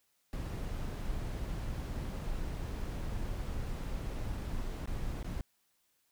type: noise with dropouts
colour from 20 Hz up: brown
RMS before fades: -37 dBFS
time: 0.33-5.41 s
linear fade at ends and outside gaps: 1 ms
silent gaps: 4.859-4.874 / 5.229-5.244 s
effects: white hiss -75 dBFS RMS until 6.11 s